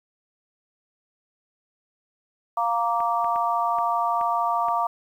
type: harmonic tone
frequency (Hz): 233.1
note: A#3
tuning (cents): 0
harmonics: 3 / 4 / 5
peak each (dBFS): -25 / -25 / -25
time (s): 2.57-4.87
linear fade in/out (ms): 5
type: clicks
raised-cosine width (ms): 0.5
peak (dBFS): -24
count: 6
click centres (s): 3.004 / 3.245 / 3.36 / 3.786 / 4.212 / 4.685
effects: 9-bit